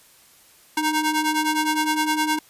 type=ring-modulated tone; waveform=sawtooth; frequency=622.3 Hz; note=D#5; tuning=in tune; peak=-13 dBFS; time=0.77-2.39 s; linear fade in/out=5 ms; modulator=316 Hz; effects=white hiss -53 dBFS RMS until 2.49 s + resampled to 32000 Hz